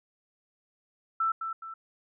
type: tone with echo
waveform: sine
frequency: 1329 Hz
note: E6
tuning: 14 cents sharp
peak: -24 dBFS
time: 1.2-1.32 s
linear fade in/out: 5 ms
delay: 210 ms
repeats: 2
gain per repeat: -7 dB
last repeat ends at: 1.74 s
effects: none